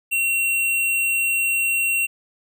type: tone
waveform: square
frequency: 2734 Hz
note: F7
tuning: 37 cents flat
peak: -19 dBFS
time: 0.11-2.07 s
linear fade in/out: 20 ms
effects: none